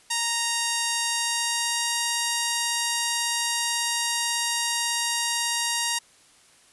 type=tone with pitch glide; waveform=5% pulse; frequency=932.3 to 938.2 Hz; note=A#5 to A#5; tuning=0 to +11 cents; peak=-11 dBFS; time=0.1-5.99 s; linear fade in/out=10 ms; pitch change=+11 cents; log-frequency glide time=1.01-1.92 s; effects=white hiss -56 dBFS RMS until 6.72 s + resampled to 24000 Hz